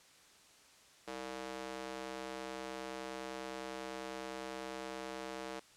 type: tone with high-pass filter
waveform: square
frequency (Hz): 64.9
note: C2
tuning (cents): -13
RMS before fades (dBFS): -44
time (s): 1.07-5.6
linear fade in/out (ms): 10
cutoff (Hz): 420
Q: 1.1
effects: white hiss -62 dBFS RMS until 5.76 s + low-pass 8000 Hz 12 dB/octave